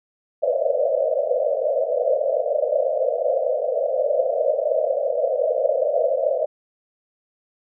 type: band-pass noise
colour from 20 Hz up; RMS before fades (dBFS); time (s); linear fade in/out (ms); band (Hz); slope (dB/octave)
pink; -21; 0.42-6.46; 10; 500 to 650; 96
effects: none